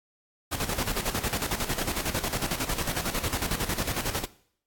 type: noise with tremolo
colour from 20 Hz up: pink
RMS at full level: -28 dBFS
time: 0.51-4.26 s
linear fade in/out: 20 ms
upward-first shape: square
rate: 11 Hz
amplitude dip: 65%
effects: noise-tail reverb RT60 0.6 s tail -18 dB re dry + AAC 64 kbps